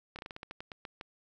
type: slowing click train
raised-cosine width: 0.3 ms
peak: -26 dBFS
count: 12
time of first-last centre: 0.16-1.011 s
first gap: 28 ms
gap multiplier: 1.19
effects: none